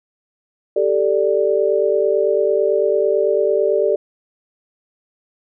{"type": "chord", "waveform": "sine", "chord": "G suspended second", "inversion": "none", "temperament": "just", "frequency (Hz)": [392, 441, 588], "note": ["G4", "A4", "D5"], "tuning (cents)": [0, 4, 2], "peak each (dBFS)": -18, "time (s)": [0.76, 3.96], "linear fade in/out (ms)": 5, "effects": []}